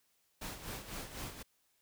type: noise with tremolo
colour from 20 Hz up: pink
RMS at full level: -42 dBFS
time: 0.41-1.43 s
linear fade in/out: 10 ms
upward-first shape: sine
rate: 4 Hz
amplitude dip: 65%
effects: white hiss -75 dBFS RMS until 1.81 s